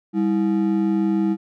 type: ring-modulated tone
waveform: triangle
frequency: 261.5 Hz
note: C4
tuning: 1 cent flat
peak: -12 dBFS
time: 0.13-1.37 s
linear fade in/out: 50 ms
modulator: 63.2 Hz
effects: none